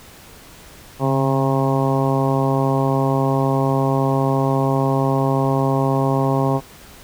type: harmonic tone with a mistuned harmonic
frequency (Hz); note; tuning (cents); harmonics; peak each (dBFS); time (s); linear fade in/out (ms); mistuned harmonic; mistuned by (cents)
134.7; C#3; -49; 1 / 2 / 3 / 4 / 5 / 6 / 7 / 8; -19 / -22 / -24 / -25 / -26 / -27 / -27 / -28; 0.99-6.61; 50; 1; +47
effects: pink hiss -43 dBFS RMS until 7.03 s